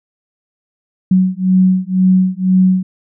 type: beating tone pair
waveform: sine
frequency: 185 / 187 Hz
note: F#3 / F#3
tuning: 0 / +19 cents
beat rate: 2 Hz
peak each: -12 dBFS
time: 1.11-2.83 s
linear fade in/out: 5 ms
effects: none